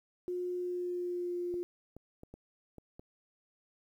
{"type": "tone with pitch glide", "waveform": "sine", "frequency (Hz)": [358.6, 352.4], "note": ["F4", "F4"], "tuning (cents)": [46, 16], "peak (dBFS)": -33, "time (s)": [0.28, 1.63], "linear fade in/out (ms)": 0, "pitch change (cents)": -30, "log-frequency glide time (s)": [0.52, 1.36]}
{"type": "clicks", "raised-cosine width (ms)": 2, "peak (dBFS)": -35, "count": 6, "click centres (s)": [1.541, 1.966, 2.234, 2.34, 2.783, 2.995]}
{"effects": ["11-bit"]}